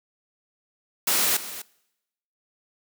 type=noise with echo; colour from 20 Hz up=white; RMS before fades=-22 dBFS; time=1.07-1.37 s; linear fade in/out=5 ms; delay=250 ms; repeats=1; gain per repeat=-14 dB; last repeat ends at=1.62 s; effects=noise-tail reverb RT60 0.9 s tail -23 dB re dry + high-pass 200 Hz 12 dB/octave

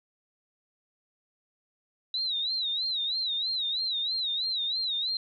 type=tone with vibrato; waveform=sine; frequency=3898 Hz; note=B7; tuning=23 cents flat; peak=-27 dBFS; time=2.14-5.17 s; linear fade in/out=2 ms; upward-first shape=sine; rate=3.1 Hz; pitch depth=130 cents each way; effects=none

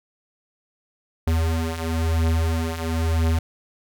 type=beating tone pair; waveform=square; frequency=80.8 / 81.8 Hz; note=E2 / E2; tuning=-34 / -13 cents; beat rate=1 Hz; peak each=-26 / -22 dBFS; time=1.27-3.39 s; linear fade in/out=5 ms; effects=none

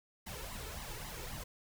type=noise with flanger; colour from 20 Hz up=pink; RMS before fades=-44 dBFS; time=0.26-1.44 s; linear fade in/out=10 ms; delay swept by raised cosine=0.99 to 2.29 ms; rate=3.7 Hz; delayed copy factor=+0.75; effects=none

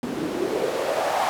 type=noise with band-pass filter sweep; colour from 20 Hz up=white; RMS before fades=-25 dBFS; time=0.03-1.29 s; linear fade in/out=0 ms; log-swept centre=250 to 820 Hz; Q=3.8; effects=none

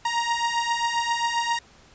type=beating tone pair; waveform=sawtooth; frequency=932.3 / 939.8 Hz; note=A#5 / A#5; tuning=0 / +14 cents; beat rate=7.5 Hz; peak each=-23 / -21 dBFS; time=0.05-1.59 s; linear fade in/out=5 ms; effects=pink hiss -53 dBFS RMS until 1.94 s + resampled to 16000 Hz

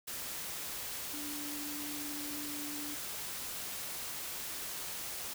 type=tone in noise; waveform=sine; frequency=293.7 Hz; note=D4; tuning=in tune; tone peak=-43 dBFS; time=1.13-2.95 s; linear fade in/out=10 ms; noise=white; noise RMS=-41 dBFS; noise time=0.07-5.34 s; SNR=-5 dB; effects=none

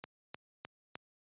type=click train; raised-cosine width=0.3 ms; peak=-26 dBFS; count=4; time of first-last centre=0.04-0.955 s; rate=3.28 Hz; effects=high-pass 100 Hz 12 dB/octave + resampled to 8000 Hz

